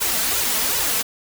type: noise with flanger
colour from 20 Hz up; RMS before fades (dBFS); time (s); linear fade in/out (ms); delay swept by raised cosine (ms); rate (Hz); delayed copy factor
white; -21; 0-1.03; 20; 2 to 4.6; 2.6; +0.75
effects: none